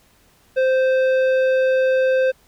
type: tone with tanh clipping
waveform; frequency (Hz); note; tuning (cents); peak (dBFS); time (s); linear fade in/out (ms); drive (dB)
sine; 521; C5; -7; -16; 0.56-2.32; 20; 11
effects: pink hiss -56 dBFS RMS until 2.47 s